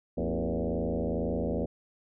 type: tone with frequency modulation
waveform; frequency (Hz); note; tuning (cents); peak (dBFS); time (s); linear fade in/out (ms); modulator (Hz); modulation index
sine; 150.4; D3; +42; -27; 0.17-1.66; 10; 82.1; 5.6
effects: none